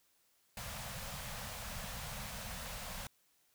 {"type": "band-stop noise", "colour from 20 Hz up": "pink", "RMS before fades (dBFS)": -44, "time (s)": [0.57, 3.07], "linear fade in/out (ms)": 2, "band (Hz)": [220, 510], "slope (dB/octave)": 48, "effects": ["white hiss -73 dBFS RMS until 3.54 s"]}